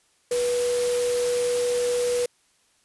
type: tone in noise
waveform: sine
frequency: 487.5 Hz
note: B4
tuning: 23 cents flat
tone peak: -21 dBFS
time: 0.31-2.26 s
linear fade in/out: 5 ms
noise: white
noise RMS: -32 dBFS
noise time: 0.31-2.26 s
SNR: +8 dB
effects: white hiss -64 dBFS RMS until 2.84 s + resampled to 24000 Hz